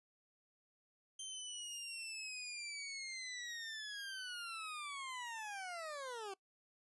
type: linear sweep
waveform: 20% pulse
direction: down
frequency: 3136 to 375.2 Hz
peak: -39 dBFS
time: 1.19-6.34 s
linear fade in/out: 5 ms
effects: noise-tail reverb RT60 0.1 s tail -22 dB re dry + resampled to 24000 Hz